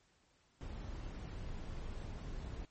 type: noise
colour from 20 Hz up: brown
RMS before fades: -44 dBFS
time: 0.61-2.65 s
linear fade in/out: 0 ms
effects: pink hiss -72 dBFS RMS until 2.7 s + MP3 32 kbps